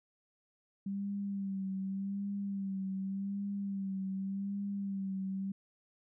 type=tone with vibrato; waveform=sine; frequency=196 Hz; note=G3; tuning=in tune; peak=-34 dBFS; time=0.86-5.52 s; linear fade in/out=5 ms; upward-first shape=sine; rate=0.86 Hz; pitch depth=42 cents each way; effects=none